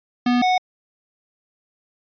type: tone pair in turn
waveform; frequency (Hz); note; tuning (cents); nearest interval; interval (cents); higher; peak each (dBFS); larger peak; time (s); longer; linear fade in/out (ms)
square; 245.1 / 736.4; B3 / F#5; -13 / -8; octave + perfect fifth; 1905; second; -16; neither; 0.26-0.42 / 0.42-0.58; neither; 5
effects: resampled to 11025 Hz